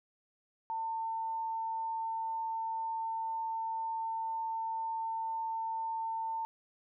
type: tone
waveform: sine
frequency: 899 Hz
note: A5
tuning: 37 cents sharp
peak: -33 dBFS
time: 0.7-6.45 s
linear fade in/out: 0 ms
effects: none